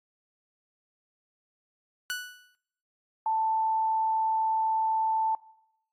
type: tone with exponential decay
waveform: sawtooth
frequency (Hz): 1480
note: F#6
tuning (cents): 0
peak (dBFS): -24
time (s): 2.1-2.55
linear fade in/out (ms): 0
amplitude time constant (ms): 97
type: tone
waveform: sine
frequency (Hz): 884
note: A5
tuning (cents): +8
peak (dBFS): -24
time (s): 3.26-5.35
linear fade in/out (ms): 2
effects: noise-tail reverb RT60 0.8 s tail -21 dB re dry + AAC 48 kbps